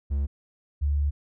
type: tone pair in turn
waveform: triangle / sine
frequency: 70.2 / 72.22 Hz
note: C#2 / D2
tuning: +22 / -28 cents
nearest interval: unison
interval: 50 cents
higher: second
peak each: -21 dBFS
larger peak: neither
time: 0.1-0.27 / 0.81-1.11 s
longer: second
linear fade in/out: 20 ms
effects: none

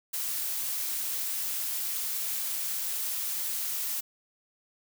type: noise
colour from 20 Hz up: blue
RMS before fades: -32 dBFS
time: 0.13-4.01 s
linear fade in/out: 10 ms
effects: none

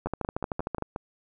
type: two click trains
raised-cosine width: 1 ms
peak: -15 / -18 dBFS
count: 11 / 6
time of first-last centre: 0.06-0.823 / 0.07-0.961 s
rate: 13.1 / 5.61 Hz
effects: none

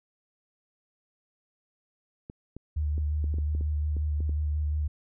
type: clicks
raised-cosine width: 3 ms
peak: -27 dBFS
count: 11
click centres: 2.299 / 2.566 / 2.98 / 3.242 / 3.341 / 3.385 / 3.55 / 3.61 / 3.967 / 4.205 / 4.294 s
type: tone with vibrato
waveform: sine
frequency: 75.1 Hz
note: D2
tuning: 39 cents sharp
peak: -25 dBFS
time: 2.76-4.88 s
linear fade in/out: 10 ms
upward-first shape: square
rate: 5.6 Hz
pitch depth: 19 cents each way
effects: none

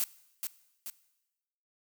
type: noise with echo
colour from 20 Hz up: blue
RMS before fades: -30 dBFS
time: 0-0.04 s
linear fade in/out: 0 ms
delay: 430 ms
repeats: 2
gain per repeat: -5 dB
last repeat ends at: 0.9 s
effects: noise-tail reverb RT60 1.0 s tail -18 dB re dry

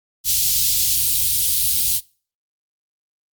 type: band-stop noise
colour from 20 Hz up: white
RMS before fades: -18 dBFS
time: 0.24-2.01 s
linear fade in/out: 50 ms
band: 130 to 3400 Hz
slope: 24 dB/octave
effects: noise-tail reverb RT60 0.4 s tail -24 dB re dry + Opus 48 kbps

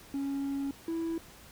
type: tone pair in turn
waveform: triangle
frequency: 277.2 / 329.6 Hz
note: C#4 / E4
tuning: 0 / 0 cents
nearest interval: minor third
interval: 300 cents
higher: second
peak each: -28 dBFS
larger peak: neither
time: 0.14-0.71 / 0.88-1.18 s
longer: first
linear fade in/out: 2 ms
effects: tanh soft clip ceiling -24 dBFS + pink hiss -53 dBFS RMS until 1.51 s

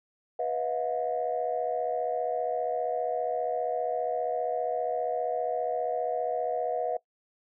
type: tone cluster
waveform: sine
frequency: 491.7 / 643 / 718 Hz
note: B4 / E5 / F5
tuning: -8 / -43 / +48 cents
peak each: -31 dBFS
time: 0.39-6.97 s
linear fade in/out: 5 ms
effects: noise-tail reverb RT60 0.1 s tail -20 dB re dry + tanh soft clip ceiling -18 dBFS

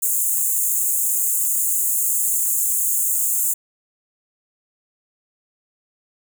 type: high-pass noise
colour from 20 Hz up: pink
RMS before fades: -20 dBFS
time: 0.02-3.54 s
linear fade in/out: 10 ms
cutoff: 6800 Hz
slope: 96 dB/octave
effects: none

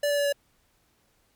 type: tone with pitch steps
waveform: square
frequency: 581 / 577 / 573 / 569 Hz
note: D5 / D5 / D5 / C#5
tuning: -19 / -31 / -43 / +45 cents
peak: -23 dBFS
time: 0.03-0.326 s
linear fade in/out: 5 ms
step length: 74 ms
effects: pink hiss -67 dBFS RMS until 1.35 s + MP3 96 kbps

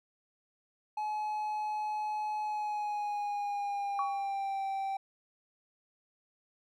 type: tone with pitch glide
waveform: triangle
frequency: 850 to 779.5 Hz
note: G#5 to G5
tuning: +40 to -10 cents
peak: -30 dBFS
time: 0.97-4.97 s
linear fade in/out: 5 ms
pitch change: -150 cents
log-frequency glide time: 2.43-4.65 s
type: tone with exponential decay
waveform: sine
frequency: 1124 Hz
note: C#6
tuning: 24 cents sharp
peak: -28 dBFS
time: 3.99-4.34 s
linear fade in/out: 1 ms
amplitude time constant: 76 ms
effects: none

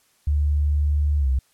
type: tone with pitch glide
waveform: sine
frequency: 73.42 to 65.41 Hz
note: D2 to C2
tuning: 0 to 0 cents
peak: -17 dBFS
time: 0.27-1.39 s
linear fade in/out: 5 ms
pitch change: -200 cents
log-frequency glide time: 1.19-1.28 s
effects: white hiss -62 dBFS RMS until 1.53 s + low-pass 12000 Hz 12 dB/octave

